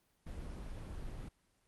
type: noise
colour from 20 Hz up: brown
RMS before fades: -44 dBFS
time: 0.26-1.29 s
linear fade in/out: 10 ms
effects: pink hiss -75 dBFS RMS until 1.67 s + Opus 24 kbps